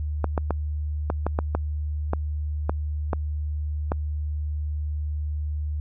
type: clicks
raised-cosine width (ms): 1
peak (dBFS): -10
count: 11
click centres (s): 0.243 / 0.378 / 0.507 / 1.101 / 1.266 / 1.389 / 1.55 / 2.134 / 2.695 / 3.132 / 3.919
effects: added 75 Hz sine -25 dBFS peak until 5.8 s